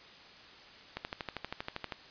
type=click train; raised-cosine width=0.3 ms; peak=-20 dBFS; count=13; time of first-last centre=0.97-1.922 s; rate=12.6 Hz; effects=white hiss -53 dBFS RMS until 2.1 s + resampled to 11025 Hz